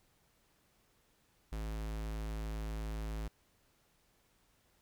square tone, 53.8 Hz, A1, 38 cents flat, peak -38 dBFS, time 1.52-3.28 s, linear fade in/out 5 ms, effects pink hiss -72 dBFS RMS until 4.81 s

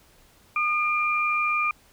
sine tone pair together, 1219.3 / 2387 Hz, D#6 / D7, -35 / +28 cents, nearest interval octave, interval 1163 cents, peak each -24 dBFS, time 0.56-1.71 s, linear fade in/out 2 ms, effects pink hiss -57 dBFS RMS until 1.92 s

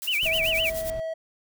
blue noise with tremolo, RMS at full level -33 dBFS, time 0.02-0.9 s, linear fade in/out 0 ms, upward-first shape sine, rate 9.5 Hz, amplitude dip 75%
sine tone with vibrato, 2637 Hz, E7, in tune, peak -22 dBFS, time 0.07-0.7 s, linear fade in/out 10 ms, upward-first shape sine, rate 7.7 Hz, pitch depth 250 cents each way
brown noise, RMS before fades -39 dBFS, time 0.23-1 s, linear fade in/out 0 ms
triangle tone, 647 Hz, E5, 32 cents flat, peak -26 dBFS, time 0.25-1.14 s, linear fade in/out 10 ms
effects none

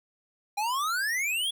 square exponential sweep, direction up, 799 to 3417 Hz, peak -27 dBFS, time 0.57-1.51 s, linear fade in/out 10 ms, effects none

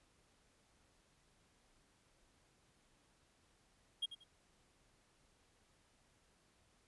triangle tone with echo, 3253 Hz, G#7, 37 cents flat, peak -34 dBFS, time 4.02-4.06 s, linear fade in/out 10 ms, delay 91 ms, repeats 2, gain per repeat -12 dB, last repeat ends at 4.242 s, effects pink hiss -73 dBFS RMS until 6.87 s + resampled to 24000 Hz

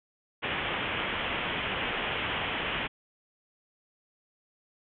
white low-pass noise, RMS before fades -32 dBFS, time 0.42-2.88 s, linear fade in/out 20 ms, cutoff 3300 Hz, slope 96 dB/octave, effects none

